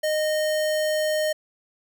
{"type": "tone", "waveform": "square", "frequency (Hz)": 616, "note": "D#5", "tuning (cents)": -17, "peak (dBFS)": -22, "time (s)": [0.03, 1.33], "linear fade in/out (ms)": 10, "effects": []}